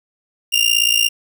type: tone with amplitude modulation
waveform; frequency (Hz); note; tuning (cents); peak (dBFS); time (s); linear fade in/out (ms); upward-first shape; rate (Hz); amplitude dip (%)
sawtooth; 2803; F7; +6; -6; 0.52-1.09; 20; sine; 57.4; 85
effects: 8-bit